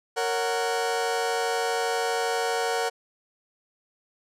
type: chord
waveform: sawtooth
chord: F# major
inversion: first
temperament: just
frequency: 462.5 / 555 / 740 Hz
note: A#4 / C#5 / F#5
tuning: -14 / +2 / 0 cents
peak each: -23 / -29 / -24 dBFS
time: 0.16-2.9 s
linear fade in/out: 20 ms
effects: low-pass 10000 Hz 12 dB/octave